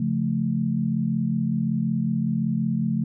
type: chord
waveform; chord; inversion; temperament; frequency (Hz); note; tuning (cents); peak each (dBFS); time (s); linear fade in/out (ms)
sine; Db augmented; none; equal; 138.59 / 174.61 / 220; Db3 / F3 / A3; 0 / 0 / 0; -27 / -26 / -24; 0-3.04; 5
effects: none